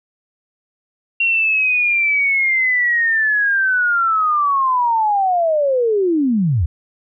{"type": "linear sweep", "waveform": "sine", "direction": "down", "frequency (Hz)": [2752, 69.2], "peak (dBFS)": -13, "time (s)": [1.2, 6.66], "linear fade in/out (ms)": 5, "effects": []}